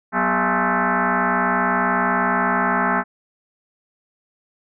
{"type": "tone with frequency modulation", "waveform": "sine", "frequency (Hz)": 246.9, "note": "B3", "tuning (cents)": 0, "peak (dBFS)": -16, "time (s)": [0.12, 3.04], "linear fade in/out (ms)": 50, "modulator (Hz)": 217, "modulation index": 7.1, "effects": []}